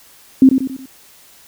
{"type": "tone with echo", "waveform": "sine", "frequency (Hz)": 263.9, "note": "C4", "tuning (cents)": 15, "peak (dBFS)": -3, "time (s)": [0.42, 0.49], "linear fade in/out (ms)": 2, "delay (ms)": 92, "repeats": 4, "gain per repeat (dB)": -7, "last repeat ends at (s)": 0.858, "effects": ["white hiss -46 dBFS RMS until 1.47 s"]}